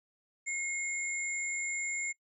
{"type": "tone pair together", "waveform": "sine", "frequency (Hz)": [2155, 7249], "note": ["C#7", "A#8"], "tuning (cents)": [-49, -49], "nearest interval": "octave + major sixth", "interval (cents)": 2100, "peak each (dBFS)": [-34, -37], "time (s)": [0.46, 2.13], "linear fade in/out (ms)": 20, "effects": ["noise-tail reverb RT60 0.1 s tail -24 dB re dry"]}